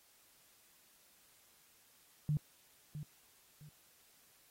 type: tone with echo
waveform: sine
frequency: 150 Hz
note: D3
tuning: 37 cents sharp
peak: -30 dBFS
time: 2.29-2.37 s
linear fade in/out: 0 ms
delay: 660 ms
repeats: 2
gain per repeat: -11 dB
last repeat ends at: 3.69 s
effects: white hiss -67 dBFS RMS until 4.5 s + AAC 48 kbps